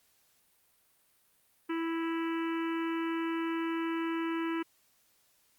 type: harmonic tone with a mistuned harmonic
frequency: 329.6 Hz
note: E4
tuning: in tune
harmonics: 1 / 3 / 4 / 5 / 6 / 7 / 8 / 9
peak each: -31 / -41 / -43 / -45 / -47 / -48 / -49 / -50 dBFS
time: 1.69-4.63 s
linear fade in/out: 10 ms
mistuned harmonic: 6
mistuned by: -16 cents
effects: white hiss -69 dBFS RMS until 5.58 s + Opus 48 kbps